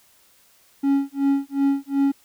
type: tone with tremolo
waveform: triangle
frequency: 277.2 Hz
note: C#4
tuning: in tune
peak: -13 dBFS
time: 0.83-2.12 s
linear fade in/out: 10 ms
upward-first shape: sine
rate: 2.7 Hz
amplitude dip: 100%
effects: white hiss -57 dBFS RMS until 2.24 s